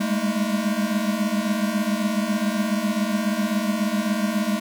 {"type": "tone cluster", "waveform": "square", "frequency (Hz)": [201.3, 208.6, 225.1, 314.9], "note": ["G3", "G#3", "A3", "D#4"], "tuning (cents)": [46, 8, 40, 21], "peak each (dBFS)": [-28, -25, -27, -34], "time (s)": [0, 4.6], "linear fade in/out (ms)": 10, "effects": []}